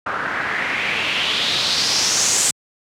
white noise with low-pass filter sweep, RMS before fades -20 dBFS, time 0.06-2.51 s, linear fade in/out 5 ms, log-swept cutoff 1300 to 7900 Hz, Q 3.4, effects high-pass 100 Hz 12 dB/octave

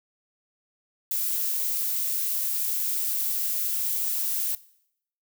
violet noise, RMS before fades -27 dBFS, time 1.11-4.55 s, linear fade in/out 2 ms, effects noise-tail reverb RT60 0.7 s tail -19 dB re dry

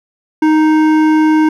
sine tone with hard clipping, 311.1 Hz, D#4, in tune, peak -9 dBFS, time 0.42-1.49 s, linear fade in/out 5 ms, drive 12 dB, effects none

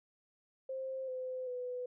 sine tone with pitch steps, 527 / 512 / 497.4 Hz, C5 / C5 / B4, +12 / -38 / +12 cents, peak -37 dBFS, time 0.69-1.86 s, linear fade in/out 5 ms, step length 390 ms, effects none

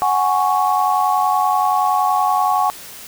sine chord, F# suspended second, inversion none, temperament equal, 740 / 830.6 / 1108.7 Hz, F#5 / G#5 / C#6, 0 / 0 / 0 cents, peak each -18 dBFS, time 0.02-2.7 s, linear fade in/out 0 ms, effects white hiss -36 dBFS RMS until 3.07 s

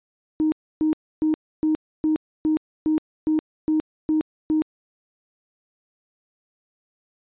sine tone bursts, 311.1 Hz, D#4, in tune, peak -16 dBFS, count 11, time 0.4-4.62 s, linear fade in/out 0 ms, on 120 ms, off 290 ms, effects tanh soft clip ceiling -13 dBFS + resampled to 8000 Hz

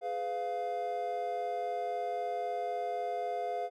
triangle chord, F diminished, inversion first, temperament just, 419.1 / 502.9 / 698.5 Hz, Ab4 / Cb5 / F5, +16 / +31 / 0 cents, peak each -38 / -37 / -32 dBFS, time 0.01-3.7 s, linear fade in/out 50 ms, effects none

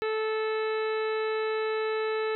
harmonic tone, 436.9 Hz, A4, 12 cents flat, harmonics 1 / 2 / 3 / 4 / 5 / 6 / 7 / 8 / 9, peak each -27 / -39 / -37 / -39 / -42 / -43 / -50 / -55 / -45 dBFS, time 0.02-2.35 s, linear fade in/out 0 ms, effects none

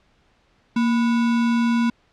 sine tone with sample-and-hold, 233.1 Hz, A#3, in tune, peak -16 dBFS, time 0.76-1.9 s, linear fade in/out 5 ms, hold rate 1225 Hz, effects pink hiss -61 dBFS RMS until 2.12 s + low-pass 4000 Hz 12 dB/octave

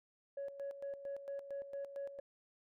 sine tone with tremolo, 558 Hz, C#5, 11 cents sharp, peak -38 dBFS, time 0.37-2.2 s, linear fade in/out 5 ms, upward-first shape square, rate 4.4 Hz, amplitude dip 70%, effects tanh soft clip ceiling -37 dBFS

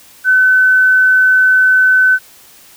sine tone, 1515 Hz, F#6, 40 cents sharp, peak -6 dBFS, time 0.24-2.19 s, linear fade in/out 50 ms, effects white hiss -42 dBFS RMS until 2.76 s

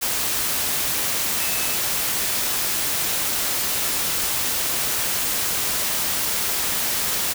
sine tone in noise, 2600 Hz, E7, 24 cents flat, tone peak -33 dBFS, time 1.39-1.77 s, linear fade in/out 20 ms, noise white, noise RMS -23 dBFS, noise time 0.01-7.34 s, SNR -13 dB, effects none

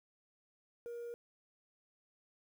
sine tone, 473.2 Hz, A#4, 26 cents sharp, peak -39 dBFS, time 0.86-1.14 s, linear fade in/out 0 ms, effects tanh soft clip ceiling -41 dBFS + 11-bit

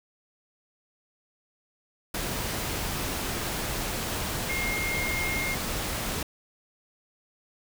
sine tone in noise, 2134 Hz, C7, 34 cents sharp, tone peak -29 dBFS, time 4.49-5.55 s, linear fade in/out 5 ms, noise pink, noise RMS -31 dBFS, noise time 2.14-6.23 s, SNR -1 dB, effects none

